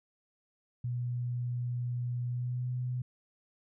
sine tone with pitch glide, 122.2 to 125.06 Hz, B2 to B2, -18 to +22 cents, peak -31 dBFS, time 0.84-3.02 s, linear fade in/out 5 ms, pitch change +40 cents, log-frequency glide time 2.26-2.69 s, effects none

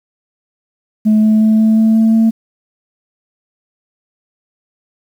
sine tone with pitch steps, 215.2 / 216.7 / 218.2 / 219.7 / 221.3 / 222.8 / 224.3 Hz, A3 / A3 / A3 / A3 / A3 / A3 / A3, -38 / -26 / -14 / -2 / +10 / +22 / +34 cents, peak -5 dBFS, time 1.05-2.31 s, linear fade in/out 20 ms, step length 180 ms, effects tanh soft clip ceiling -5 dBFS + 7-bit

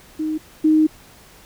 sine tone pair in turn, 311.1 / 311.1 Hz, D#4 / D#4, 0 / 0 cents, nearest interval unison, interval 0 cents, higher neither, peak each -20 / -11 dBFS, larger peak second, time 0.19-0.38 / 0.64-0.87 s, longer second, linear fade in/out 10 ms, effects pink hiss -47 dBFS RMS until 1.45 s

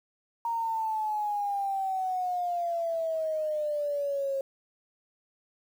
sine exponential sweep, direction down, 934 to 540 Hz, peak -27 dBFS, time 0.45-4.41 s, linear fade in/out 2 ms, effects 9-bit

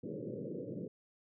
white band-pass noise, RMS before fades -42 dBFS, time 0.03-0.88 s, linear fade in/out 10 ms, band 110 to 540 Hz, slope 96 dB/octave, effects none

